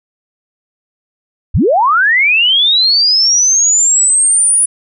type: linear sweep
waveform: sine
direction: up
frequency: 33.28 to 9870 Hz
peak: -7 dBFS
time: 1.54-4.66 s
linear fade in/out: 10 ms
effects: none